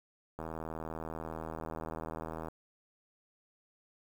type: click train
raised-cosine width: 1 ms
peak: -26 dBFS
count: 169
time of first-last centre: 0.39-2.485 s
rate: 80.2 Hz
effects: 9-bit